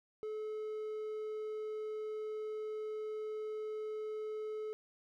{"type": "tone", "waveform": "triangle", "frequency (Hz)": 430.5, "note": "A4", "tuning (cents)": -38, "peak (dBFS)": -36, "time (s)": [0.23, 4.73], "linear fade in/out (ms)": 0, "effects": []}